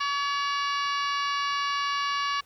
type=harmonic tone with a mistuned harmonic; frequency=567 Hz; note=C#5; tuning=39 cents sharp; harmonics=2 / 3 / 4 / 5 / 6 / 7 / 8 / 9 / 10; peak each=-27 / -34 / -37 / -35 / -43 / -40 / -39 / -45 / -45 dBFS; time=0-2.41 s; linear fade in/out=10 ms; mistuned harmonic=6; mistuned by=+32 cents; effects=pink hiss -60 dBFS RMS until 2.45 s